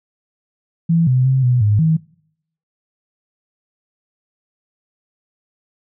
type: tone with pitch steps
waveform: sine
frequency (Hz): 166.5 / 127.9 / 132.1 / 124.2 / 104.5 / 159.7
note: E3 / C3 / C3 / B2 / G#2 / D#3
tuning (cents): +18 / -39 / +17 / +10 / +11 / +45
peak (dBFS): -11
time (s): 0.89-1.97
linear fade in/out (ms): 10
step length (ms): 180
effects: noise-tail reverb RT60 0.7 s tail -23 dB re dry